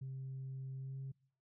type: tone with pitch glide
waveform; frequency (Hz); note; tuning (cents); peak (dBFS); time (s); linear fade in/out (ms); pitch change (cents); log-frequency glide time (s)
sine; 132.8 to 134.58; C3 to C3; +26 to +49; -40; 0.01-1.12; 10; +23; 0.77-0.98
effects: noise-tail reverb RT60 0.6 s tail -25 dB re dry + tanh soft clip ceiling -39 dBFS